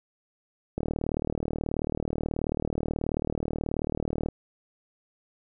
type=click train; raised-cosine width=2 ms; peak=-15 dBFS; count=136; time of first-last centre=0.78-4.286 s; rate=38.5 Hz; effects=none